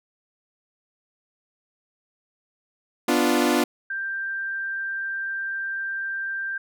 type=chord; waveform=sawtooth; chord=B diminished; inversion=none; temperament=equal; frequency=246.9 / 293.7 / 349.2 Hz; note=B3 / D4 / F4; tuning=0 / 0 / 0 cents; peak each=-19 dBFS; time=3.08-3.64 s; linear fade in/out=5 ms
type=tone; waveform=sine; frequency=1578 Hz; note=G6; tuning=11 cents sharp; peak=-26 dBFS; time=3.9-6.58 s; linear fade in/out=5 ms
effects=none